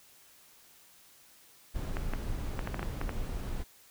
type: noise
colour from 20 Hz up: brown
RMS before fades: -35 dBFS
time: 1.74-3.64 s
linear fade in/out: 20 ms
type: clicks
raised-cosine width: 0.5 ms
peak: -20 dBFS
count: 9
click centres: 1.969 / 2.136 / 2.592 / 2.674 / 2.744 / 2.794 / 2.829 / 3.014 / 3.093 s
effects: white hiss -59 dBFS RMS until 3.9 s